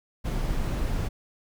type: noise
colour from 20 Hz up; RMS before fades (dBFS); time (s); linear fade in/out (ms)
brown; -27; 0.24-1.09; 20
effects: none